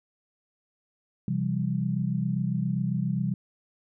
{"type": "chord", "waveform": "sine", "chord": "C major", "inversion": "none", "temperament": "equal with one note detuned", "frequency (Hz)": [130.81, 168.57, 196], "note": ["C3", "E3", "G3"], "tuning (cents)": [0, 39, 0], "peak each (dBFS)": -29, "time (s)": [1.28, 3.34], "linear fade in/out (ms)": 2, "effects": []}